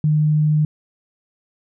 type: tone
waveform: sine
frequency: 152.2 Hz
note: D#3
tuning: 38 cents flat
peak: -13 dBFS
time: 0.04-0.65 s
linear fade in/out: 2 ms
effects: none